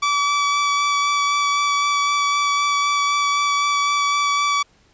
sawtooth tone with vibrato, 1149 Hz, D6, 38 cents flat, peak -13 dBFS, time 0.02-4.63 s, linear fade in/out 10 ms, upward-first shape sine, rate 3.9 Hz, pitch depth 10 cents each way, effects pink hiss -57 dBFS RMS until 4.93 s + resampled to 16000 Hz

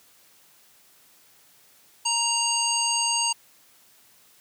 harmonic tone, 932.3 Hz, A#5, in tune, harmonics 1 / 3 / 5 / 7 / 9, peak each -28 / -28 / -28 / -28 / -28 dBFS, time 2.05-3.33 s, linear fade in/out 10 ms, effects white hiss -57 dBFS RMS until 4.4 s + high-pass 80 Hz 12 dB/octave

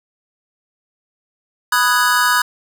square chord, G# minor seventh, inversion first, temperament equal, 987.8 / 1244.5 / 1480 / 1661.2 Hz, B5 / D#6 / F#6 / G#6, 0 / 0 / 0 / 0 cents, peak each -19 dBFS, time 1.72-2.42 s, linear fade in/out 5 ms, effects none

